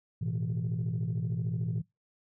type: chord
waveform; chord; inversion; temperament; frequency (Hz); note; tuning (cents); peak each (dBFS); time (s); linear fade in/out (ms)
sine; A suspended second; none; equal; 110 / 123.47 / 164.81; A2 / B2 / E3; 0 / 0 / 0; -32; 0.21-1.82; 10
effects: noise-tail reverb RT60 0.2 s tail -23 dB re dry + tanh soft clip ceiling -25 dBFS